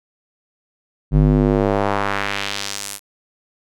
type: tone with band-pass filter sweep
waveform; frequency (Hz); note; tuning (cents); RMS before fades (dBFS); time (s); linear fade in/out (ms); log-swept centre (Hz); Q
square; 50.2; G1; +42; -18; 1.11-3; 50; 140 to 11000; 1.2
effects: none